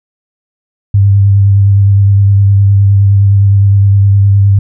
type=tone with vibrato; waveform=sine; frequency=99.5 Hz; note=G2; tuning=26 cents sharp; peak=-3 dBFS; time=0.94-4.59 s; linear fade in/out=5 ms; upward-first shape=sine; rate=9.7 Hz; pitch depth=22 cents each way; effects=none